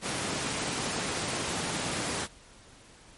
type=high-pass noise; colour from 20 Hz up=pink; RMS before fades=-32 dBFS; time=0.01-2.28 s; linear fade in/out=50 ms; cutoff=130 Hz; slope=12 dB/octave; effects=pink hiss -54 dBFS RMS until 3.17 s + MP3 48 kbps